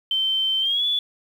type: tone with pitch glide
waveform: sine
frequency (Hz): 3100 to 3440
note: G7 to A7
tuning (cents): -20 to -40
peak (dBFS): -19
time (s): 0.11-0.99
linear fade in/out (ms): 2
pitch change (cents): +180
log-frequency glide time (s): 0.6-0.85
effects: 8-bit